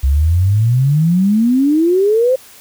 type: exponential sweep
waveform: sine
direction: up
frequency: 64.9 to 532 Hz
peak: -9 dBFS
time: 0.03-2.36 s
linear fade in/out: 10 ms
effects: white hiss -41 dBFS RMS until 2.6 s